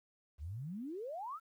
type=exponential sweep; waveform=sine; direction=up; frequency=66.1 to 1396.9 Hz; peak=-40 dBFS; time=0.38-1.4 s; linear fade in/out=50 ms; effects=12-bit